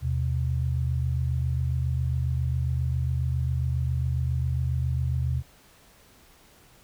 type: tone pair together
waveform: sine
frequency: 79.3 / 126.65 Hz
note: D#2 / B2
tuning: +33 / +44 cents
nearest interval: minor sixth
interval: 811 cents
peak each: -26 dBFS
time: 0.01-5.43 s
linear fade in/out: 50 ms
effects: pink hiss -56 dBFS RMS until 6.83 s